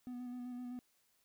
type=tone with vibrato; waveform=triangle; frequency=246.9 Hz; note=B3; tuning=in tune; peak=-40 dBFS; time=0.07-0.79 s; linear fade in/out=0 ms; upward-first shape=square; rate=7.8 Hz; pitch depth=18 cents each way; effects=white hiss -75 dBFS RMS until 1.24 s